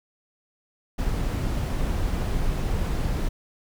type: noise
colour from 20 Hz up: brown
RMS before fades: -25 dBFS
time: 0.98-3.29 s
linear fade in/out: 10 ms
effects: none